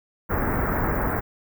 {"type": "band-stop noise", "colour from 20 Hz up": "pink", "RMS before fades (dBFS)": -24, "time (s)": [0.29, 1.21], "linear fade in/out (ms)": 20, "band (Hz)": [1900, 16000], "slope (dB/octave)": 48, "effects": []}